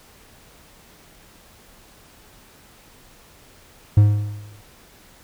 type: tone with exponential decay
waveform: triangle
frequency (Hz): 103.83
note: G#2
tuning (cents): 0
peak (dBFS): -5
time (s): 3.97-4.62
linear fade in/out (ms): 5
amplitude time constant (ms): 140
effects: pink hiss -50 dBFS RMS until 5.23 s